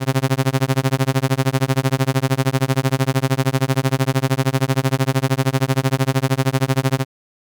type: tone with tremolo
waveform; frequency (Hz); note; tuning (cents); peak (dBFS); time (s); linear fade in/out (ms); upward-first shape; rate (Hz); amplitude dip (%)
sawtooth; 133.2; C3; +31; -8; 0-7.05; 50; sine; 13; 100
effects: none